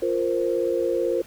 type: chord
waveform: sine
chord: F suspended fourth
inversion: none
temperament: just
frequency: 349.2 / 465.6 / 523.8 Hz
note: F4 / Bb4 / C5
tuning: 0 / -2 / +2 cents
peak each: -25 dBFS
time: 0.02-1.22 s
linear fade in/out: 5 ms
effects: pink hiss -48 dBFS RMS until 1.26 s